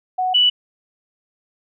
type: tone pair in turn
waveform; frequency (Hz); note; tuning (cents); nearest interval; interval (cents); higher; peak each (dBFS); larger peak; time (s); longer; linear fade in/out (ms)
sine; 740 / 2960; F#5 / F#7; 0 / 0; 2 octaves; 2400; second; -17 / -11; second; 0.18-0.34 / 0.34-0.5; neither; 10
effects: none